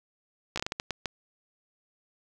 slowing click train, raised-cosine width 0.2 ms, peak -13 dBFS, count 9, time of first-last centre 0.56-1.058 s, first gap 15 ms, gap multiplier 1.39, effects none

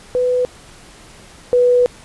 sine tone pair in turn, 498.6 / 492 Hz, B4 / B4, +16 / -7 cents, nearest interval unison, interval 23 cents, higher first, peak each -13 / -9 dBFS, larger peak second, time 0.15-0.45 / 1.53-1.86 s, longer second, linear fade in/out 0 ms, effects pink hiss -42 dBFS RMS until 2.04 s + resampled to 24000 Hz

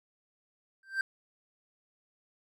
triangle tone with exponential growth, 1568 Hz, G6, in tune, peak -22 dBFS, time 0.83-1.01 s, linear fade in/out 2 ms, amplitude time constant 39 ms, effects none

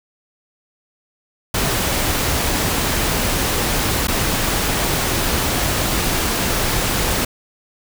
pink noise with dropouts, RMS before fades -19 dBFS, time 1.54-7.25 s, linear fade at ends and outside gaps 5 ms, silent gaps 4.072-4.082 s, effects none

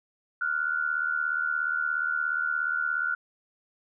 sine tone pair together, 1400 / 1477 Hz, F6 / F#6, +4 / -3 cents, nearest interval minor second, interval 93 cents, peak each -28 dBFS, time 0.41-3.15 s, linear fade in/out 5 ms, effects none

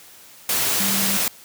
sine tone in noise, 196 Hz, G3, in tune, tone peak -26 dBFS, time 0.8-1.17 s, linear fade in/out 2 ms, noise white, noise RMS -21 dBFS, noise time 0.49-1.28 s, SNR -8 dB, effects white hiss -46 dBFS RMS until 1.44 s + high-pass 80 Hz 12 dB/octave

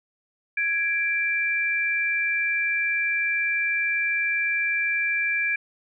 sine tone pair together, 1661.2 / 2349 Hz, G#6 / D7, 0 / 0 cents, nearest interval tritone, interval 600 cents, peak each -26 / -23 dBFS, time 0.57-5.56 s, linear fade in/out 5 ms, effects none

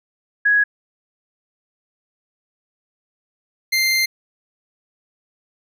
sine / 25% pulse tone pair in turn, 1667 / 2092 Hz, G#6 / C7, +6 / -1 cents, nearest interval major third, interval 393 cents, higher second, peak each -12 dBFS, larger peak neither, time 0.45-0.64 / 3.72-4.06 s, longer second, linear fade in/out 10 ms, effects none

